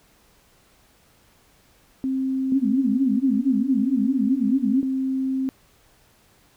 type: tone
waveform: sine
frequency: 264.4 Hz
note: C4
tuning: 18 cents sharp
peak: -21 dBFS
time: 2.04-5.49 s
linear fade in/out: 0 ms
type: tone with vibrato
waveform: sine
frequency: 240 Hz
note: B3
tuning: 49 cents flat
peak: -20 dBFS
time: 2.52-4.83 s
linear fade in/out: 2 ms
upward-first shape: sine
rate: 4.5 Hz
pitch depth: 270 cents each way
effects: pink hiss -58 dBFS RMS until 6.56 s